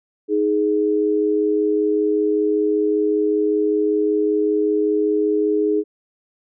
sine tone pair together, 313 / 418.2 Hz, D#4 / G#4, +10 / +12 cents, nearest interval perfect fourth, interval 502 cents, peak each -20 / -17 dBFS, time 0.28-5.84 s, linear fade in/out 50 ms, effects none

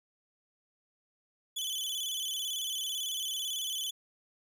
sawtooth tone with vibrato, 3234 Hz, G#7, 47 cents flat, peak -30 dBFS, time 1.56-3.91 s, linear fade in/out 10 ms, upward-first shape square, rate 18 Hz, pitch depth 90 cents each way, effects none

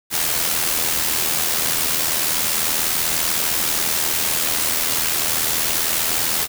white noise with amplitude modulation, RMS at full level -18 dBFS, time 0.1-6.48 s, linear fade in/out 50 ms, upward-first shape sine, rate 80.3 Hz, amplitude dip 50%, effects none

